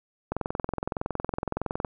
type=click train; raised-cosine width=1 ms; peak=-14 dBFS; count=34; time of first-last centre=0.32-1.848 s; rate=21.6 Hz; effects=none